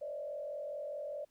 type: tone with frequency modulation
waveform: sine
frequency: 587.3 Hz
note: D5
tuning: in tune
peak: -38 dBFS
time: 0.01-1.25 s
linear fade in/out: 10 ms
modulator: 44.8 Hz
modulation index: 1
effects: pink hiss -75 dBFS RMS until 1.3 s